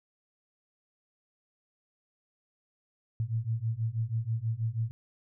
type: beating tone pair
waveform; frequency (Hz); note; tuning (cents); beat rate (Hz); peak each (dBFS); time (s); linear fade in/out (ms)
sine; 110 / 116.2; A2 / A#2; 0 / -5; 6.2; -32 / -31; 3.2-4.91; 0
effects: none